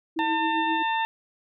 sine tone with tremolo, 322.9 Hz, E4, 36 cents flat, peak -25 dBFS, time 0.16-0.83 s, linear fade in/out 10 ms, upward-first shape triangle, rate 7.6 Hz, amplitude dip 65%
harmonic tone, 899 Hz, A5, 37 cents sharp, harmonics 1 / 2 / 3 / 4, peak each -24 / -30 / -34 / -36 dBFS, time 0.19-1.05 s, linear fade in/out 0 ms
effects none

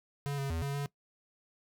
square tone with pitch steps, 141.9 / 138.1 / 82 / 140.1 / 142.2 Hz, C#3 / C#3 / E2 / C#3 / C#3, +41 / -6 / -9 / +19 / +45 cents, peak -33 dBFS, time 0.26-0.86 s, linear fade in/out 0 ms, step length 120 ms, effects noise-tail reverb RT60 0.1 s tail -20 dB re dry

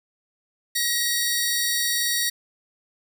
15% pulse tone pair together, 1900 / 4519 Hz, A#6 / C#8, +33 / +33 cents, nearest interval octave + minor third, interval 1500 cents, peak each -18 dBFS, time 0.75-2.3 s, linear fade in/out 10 ms, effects none

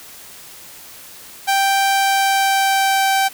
sawtooth tone with pitch glide, 784 to 776.8 Hz, G5 to G5, 0 to -16 cents, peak -10 dBFS, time 1.47-3.29 s, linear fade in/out 20 ms, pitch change -16 cents, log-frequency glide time 1.87-3.17 s, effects white hiss -39 dBFS RMS until 3.33 s

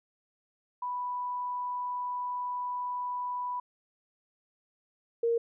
sine tone pair in turn, 987.8 / 465.3 Hz, B5 / A#4, 0 / -3 cents, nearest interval octave + minor second, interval 1303 cents, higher first, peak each -31 / -24 dBFS, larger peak second, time 0.82-3.6 / 5.23-5.38 s, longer first, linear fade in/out 5 ms, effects none

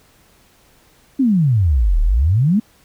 sine exponential two-way sweep, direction down then up, 283.6 to 35.72 to 230.6 Hz, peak -11 dBFS, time 1.19-2.6 s, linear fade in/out 10 ms, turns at 2.01 s, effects pink hiss -53 dBFS RMS until 2.84 s

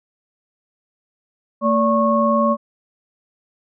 sine tone cluster, 225.4 / 576 / 1096 Hz, A3 / D5 / C#6, +42 / -34 / -20 cents, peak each -18 dBFS, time 1.61-2.57 s, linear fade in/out 50 ms, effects none

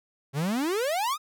45% pulse exponential sweep, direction up, 130.81 to 1289 Hz, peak -25 dBFS, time 0.33-1.18 s, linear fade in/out 50 ms, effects none

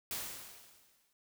white noise with exponential decay, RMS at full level -37 dBFS, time 0.11-1.13 s, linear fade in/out 1 ms, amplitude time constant 220 ms, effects none

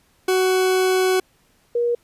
40% pulse / sine tone pair in turn, 373 / 476.5 Hz, F#4 / A#4, +14 / +38 cents, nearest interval major third, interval 424 cents, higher second, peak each -15 / -17 dBFS, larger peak first, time 0.28-1.2 / 1.75-1.95 s, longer first, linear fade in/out 5 ms, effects pink hiss -60 dBFS RMS until 2.03 s + resampled to 32000 Hz

